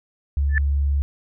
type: tone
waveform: sine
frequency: 70.6 Hz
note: C#2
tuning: 32 cents sharp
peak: -17 dBFS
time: 0.37-1.02 s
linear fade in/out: 0 ms
type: tone with exponential growth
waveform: sine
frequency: 1752 Hz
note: A6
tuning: 8 cents flat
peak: -15 dBFS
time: 0.49-0.58 s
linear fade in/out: 1 ms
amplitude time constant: 19 ms
effects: none